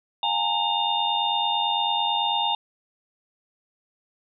sine tone cluster, 720 / 822 / 911 / 2821 / 3631 Hz, F#5 / G#5 / A#5 / F7 / A#7, -47 / -18 / -40 / +17 / -46 cents, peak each -35 / -27 / -26 / -30 / -26 dBFS, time 0.23-2.55 s, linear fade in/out 2 ms, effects none

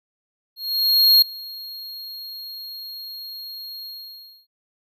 square tone with ADSR envelope, 4268 Hz, C8, 34 cents sharp, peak -10 dBFS, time 0.56-4.47 s, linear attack 660 ms, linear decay 4 ms, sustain -23 dB, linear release 620 ms, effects none

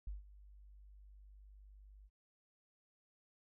sine tone with ADSR envelope, 49.9 Hz, G1, 32 cents sharp, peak -39 dBFS, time 0.07-2.1 s, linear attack 4 ms, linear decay 150 ms, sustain -17 dB, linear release 47 ms, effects none

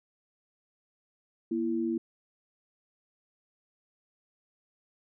sine tone pair together, 235.9 / 333.6 Hz, A#3 / E4, +21 / +21 cents, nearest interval tritone, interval 600 cents, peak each -31 / -29 dBFS, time 1.51-1.98 s, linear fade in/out 5 ms, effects none

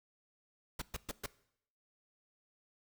pink noise bursts, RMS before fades -39 dBFS, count 4, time 0.79-1.262 s, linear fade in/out 5 ms, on 28 ms, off 120 ms, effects noise-tail reverb RT60 0.7 s tail -20 dB re dry

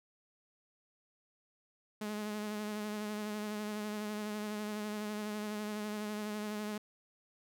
sawtooth tone with vibrato, 210.7 Hz, G#3, 25 cents sharp, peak -33 dBFS, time 2.01-6.78 s, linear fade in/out 5 ms, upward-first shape sine, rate 12 Hz, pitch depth 26 cents each way, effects none

